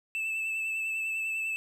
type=tone with vibrato; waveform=triangle; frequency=2637 Hz; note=E7; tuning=in tune; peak=-28 dBFS; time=0.15-1.56 s; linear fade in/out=0 ms; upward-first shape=sine; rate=10 Hz; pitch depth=20 cents each way; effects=none